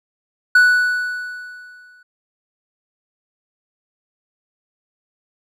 triangle tone with exponential decay, 1480 Hz, F#6, in tune, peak -5 dBFS, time 0.55-2.03 s, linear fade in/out 5 ms, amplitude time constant 320 ms, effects none

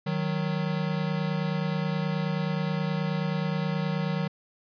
square tone pair together, 155.56 / 184.99 Hz, D#3 / F#3, 0 / 0 cents, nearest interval minor third, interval 300 cents, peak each -29 / -30 dBFS, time 0.06-4.28 s, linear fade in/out 10 ms, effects resampled to 11025 Hz

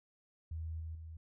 sine tone with level steps, 80.6 Hz, E2, 38 cents flat, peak -38 / -40 / -45 dBFS, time 0.51-1.17 s, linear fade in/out 5 ms, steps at 0.8 / 0.95 s, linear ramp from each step 2 ms, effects none

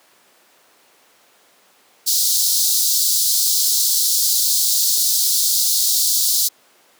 pink high-pass noise, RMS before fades -17 dBFS, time 2.06-6.49 s, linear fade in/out 20 ms, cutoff 4000 Hz, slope 48 dB/octave, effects pink hiss -53 dBFS RMS until 6.99 s + high-pass 400 Hz 12 dB/octave

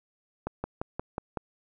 slowing click train, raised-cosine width 1 ms, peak -17 dBFS, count 6, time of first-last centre 0.47-1.373 s, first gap 170 ms, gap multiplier 1.03, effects none

